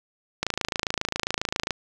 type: click train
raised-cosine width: 0.2 ms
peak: -7 dBFS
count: 36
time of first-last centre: 0.43-1.707 s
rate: 27.4 Hz
effects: none